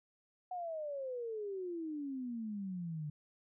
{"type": "exponential sweep", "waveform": "sine", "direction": "down", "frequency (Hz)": [740, 146.2], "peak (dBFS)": -38, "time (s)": [0.51, 3.1], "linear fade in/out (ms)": 5, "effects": []}